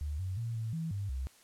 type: tone with pitch steps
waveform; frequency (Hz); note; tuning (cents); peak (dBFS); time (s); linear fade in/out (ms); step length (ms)
sine; 74.1 / 93.5 / 115.7 / 112 / 162.9 / 100.1 / 65.4; D2 / F#2 / A#2 / A2 / E3 / G2 / C2; +16 / +19 / -13 / +31 / -20 / +37 / 0; -33; 0.01-1.27; 0; 180
effects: white hiss -61 dBFS RMS until 1.43 s + low-pass 11000 Hz 12 dB/octave